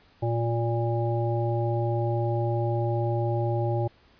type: harmonic tone with a mistuned harmonic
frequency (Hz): 116.54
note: A#2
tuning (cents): 0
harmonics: 1 / 3 / 5 / 7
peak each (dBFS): -25 / -30 / -32 / -33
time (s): 0.22-3.88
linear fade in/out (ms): 10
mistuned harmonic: 3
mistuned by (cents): +15
effects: pink hiss -59 dBFS RMS until 4.19 s + resampled to 11025 Hz